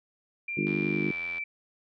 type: tone with pitch glide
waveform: sine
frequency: 2378 to 2329 Hz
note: D7 to D7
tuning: +21 to -15 cents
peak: -31 dBFS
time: 0.48-1.44 s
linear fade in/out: 5 ms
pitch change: -36 cents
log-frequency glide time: 0.85-1.05 s
type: harmonic tone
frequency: 50.4 Hz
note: G1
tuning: 49 cents sharp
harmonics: 3 / 4 / 5 / 6 / 7 / 8 / 9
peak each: -34 / -32 / -36 / -32 / -32 / -43 / -44 dBFS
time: 0.57-1.11 s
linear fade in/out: 5 ms
type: click train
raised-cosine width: 0.3 ms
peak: -28 dBFS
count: 62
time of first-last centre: 0.67-1.382 s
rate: 85.7 Hz
effects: none